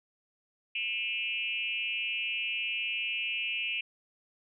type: tone with frequency modulation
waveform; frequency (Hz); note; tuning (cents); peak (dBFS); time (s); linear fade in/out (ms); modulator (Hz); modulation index
sine; 2637; E7; 0; -30; 0.75-3.81; 5; 225; 1.2
effects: none

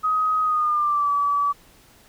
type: tone with pitch glide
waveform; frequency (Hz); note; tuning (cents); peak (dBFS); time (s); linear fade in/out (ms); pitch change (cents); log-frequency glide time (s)
sine; 1259 to 1147.9; D#6 to D6; +20 to -40; -18; 0.03-1.53; 20; -160; 0.42-1.11
effects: pink hiss -53 dBFS RMS until 2.08 s

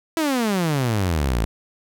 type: exponential sweep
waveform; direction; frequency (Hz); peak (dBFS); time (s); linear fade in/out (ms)
sawtooth; down; 334.1 to 51.91; -15; 0.17-1.45; 0
effects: none

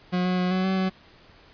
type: tone with pitch steps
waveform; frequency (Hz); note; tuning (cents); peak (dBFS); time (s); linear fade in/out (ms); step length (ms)
40% pulse; 180.6 / 182.5 / 181.3 / 186.1 / 189.6 / 188; F#3 / F#3 / F#3 / F#3 / F#3 / F#3; -42 / -24 / -35 / +10 / +43 / +28; -21; 0.12-0.9; 20; 130
effects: pink hiss -53 dBFS RMS until 1.53 s + resampled to 11025 Hz

